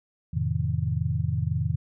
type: chord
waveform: sine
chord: F dominant seventh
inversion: none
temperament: just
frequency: 87.31 / 109.13 / 130.96 / 157.15 Hz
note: F2 / A2 / C3 / Eb3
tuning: 0 / -14 / +2 / +18 cents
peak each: -29 dBFS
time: 0.33-1.76 s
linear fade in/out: 10 ms
effects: none

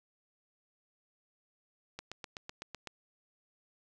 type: click train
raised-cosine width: 0.2 ms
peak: -24 dBFS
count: 8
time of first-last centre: 1.99-2.873 s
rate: 7.93 Hz
effects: none

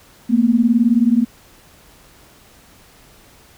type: beating tone pair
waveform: sine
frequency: 225.1 / 244.1 Hz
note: A3 / B3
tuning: +40 / -20 cents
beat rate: 19 Hz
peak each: -14 dBFS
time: 0.29-1.25 s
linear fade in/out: 20 ms
effects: pink hiss -48 dBFS RMS until 3.57 s

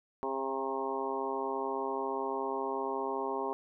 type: harmonic tone with a mistuned harmonic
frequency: 134.4 Hz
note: C3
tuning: 47 cents sharp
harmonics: 2 / 3 / 4 / 5 / 6 / 7 / 8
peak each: -42 / -36 / -42 / -42 / -40 / -38 / -40 dBFS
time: 0.23-3.53 s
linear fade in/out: 0 ms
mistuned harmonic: 7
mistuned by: -17 cents
effects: none

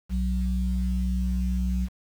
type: tone pair together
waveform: sine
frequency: 61.74 / 185 Hz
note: B1 / F#3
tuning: 0 / 0 cents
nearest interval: octave + perfect fifth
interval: 1900 cents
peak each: -24 / -28 dBFS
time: 0.09-1.89 s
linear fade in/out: 50 ms
effects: 8-bit

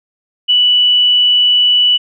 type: tone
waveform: sine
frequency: 2960 Hz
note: F#7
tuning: in tune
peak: -7 dBFS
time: 0.48-1.98 s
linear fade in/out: 20 ms
effects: none

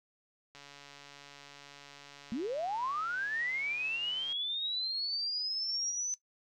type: click train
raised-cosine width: 0.2 ms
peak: -34 dBFS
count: 537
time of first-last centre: 0.55-4.325 s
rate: 142 Hz
type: linear sweep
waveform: sine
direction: up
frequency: 207.7 to 6090 Hz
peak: -32 dBFS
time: 2.32-6.14 s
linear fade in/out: 0 ms
effects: noise-tail reverb RT60 0.1 s tail -17 dB re dry

